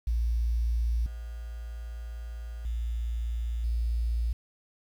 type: tone with level steps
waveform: sine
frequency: 57.7 Hz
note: A#1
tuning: 17 cents flat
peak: -24 / -35 / -28 / -25 dBFS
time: 0.07-4.33 s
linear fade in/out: 5 ms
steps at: 1.06 / 2.65 / 3.64 s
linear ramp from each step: 2 ms
effects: 9-bit